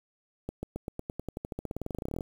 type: accelerating click train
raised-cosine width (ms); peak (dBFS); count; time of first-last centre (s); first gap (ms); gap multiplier
2; -21; 28; 0.49-2.208; 140; 0.93
effects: 8-bit